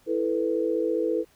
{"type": "chord", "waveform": "sine", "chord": "E suspended fourth", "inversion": "none", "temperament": "just", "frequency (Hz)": [329.6, 439.5, 494.4], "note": ["E4", "A4", "B4"], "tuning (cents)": [0, -2, 2], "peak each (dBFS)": -27, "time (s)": [0.06, 1.25], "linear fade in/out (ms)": 50, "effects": ["pink hiss -61 dBFS RMS until 1.35 s"]}